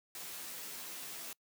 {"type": "noise with comb filter", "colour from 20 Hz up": "white", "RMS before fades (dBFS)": -45, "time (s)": [0.15, 1.33], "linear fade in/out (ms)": 2, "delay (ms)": 12, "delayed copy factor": 0.85, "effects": ["noise-tail reverb RT60 0.1 s tail -25 dB re dry", "high-pass 150 Hz 12 dB/octave"]}